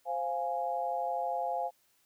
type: chord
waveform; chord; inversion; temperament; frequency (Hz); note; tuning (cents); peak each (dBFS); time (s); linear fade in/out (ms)
sine; F minor; second; equal; 523.3 / 698.5 / 830.6; C5 / F5 / Ab5; 0 / 0 / 0; -37 / -33 / -35; 0.05-1.71; 50
effects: white hiss -70 dBFS RMS until 2.05 s